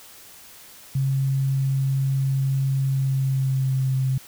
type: tone with pitch glide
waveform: sine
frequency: 135.1 to 131.79 Hz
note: C#3 to C3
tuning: -44 to +13 cents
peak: -19 dBFS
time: 0.95-4.18 s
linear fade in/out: 5 ms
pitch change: -43 cents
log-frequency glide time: 2.85-3.97 s
effects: white hiss -46 dBFS RMS until 4.27 s